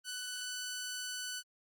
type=tone; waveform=10% pulse; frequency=1493 Hz; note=F#6; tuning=15 cents sharp; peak=-30 dBFS; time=0.04-1.43 s; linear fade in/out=50 ms; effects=Opus 24 kbps